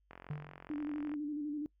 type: click train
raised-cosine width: 0.5 ms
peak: -34 dBFS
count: 47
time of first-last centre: 0.11-1.139 s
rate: 44.7 Hz
type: tone with exponential decay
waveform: triangle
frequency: 148.4 Hz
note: D3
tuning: 18 cents sharp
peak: -32 dBFS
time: 0.3-0.67 s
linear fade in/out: 5 ms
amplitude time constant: 80 ms
type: tone with vibrato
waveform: sine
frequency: 296 Hz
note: D4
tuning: 14 cents sharp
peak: -35 dBFS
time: 0.7-1.66 s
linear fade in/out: 0 ms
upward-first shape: square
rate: 12 Hz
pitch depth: 37 cents each way
effects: noise-tail reverb RT60 0.1 s tail -24 dB re dry + added 50 Hz sine -70 dBFS peak until 1.8 s